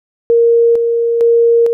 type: tone with tremolo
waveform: sine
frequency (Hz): 466.2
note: A#4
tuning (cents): 0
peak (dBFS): -6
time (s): 0.3-1.73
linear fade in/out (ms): 0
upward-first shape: square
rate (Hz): 1.1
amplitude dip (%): 40
effects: none